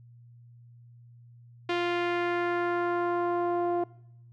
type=tone with low-pass filter sweep; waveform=sawtooth; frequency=349.1 Hz; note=F4; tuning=1 cent flat; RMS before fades=-28 dBFS; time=1.69-3.84 s; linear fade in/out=5 ms; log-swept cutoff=3100 to 730 Hz; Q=1.6; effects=noise-tail reverb RT60 0.8 s tail -22 dB re dry + added 119 Hz sine -50 dBFS peak until 4.32 s